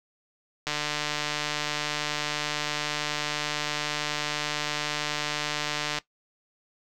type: click train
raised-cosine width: 0.2 ms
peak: -11 dBFS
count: 793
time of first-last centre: 0.67-5.985 s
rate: 149 Hz
effects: noise-tail reverb RT60 0.1 s tail -17 dB re dry